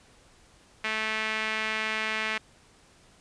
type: tone with band-pass filter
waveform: sawtooth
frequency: 218 Hz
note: A3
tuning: 16 cents flat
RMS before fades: -30 dBFS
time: 0.84-2.38 s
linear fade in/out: 5 ms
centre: 2200 Hz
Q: 2.3
effects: pink hiss -58 dBFS RMS until 3.2 s + resampled to 22050 Hz